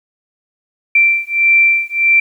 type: beating tone pair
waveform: sine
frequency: 2349 / 2350.6 Hz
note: D7 / D7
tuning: 0 / +1 cents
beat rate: 1.6 Hz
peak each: -12 dBFS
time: 0.95-2.2 s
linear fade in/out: 5 ms
effects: 8-bit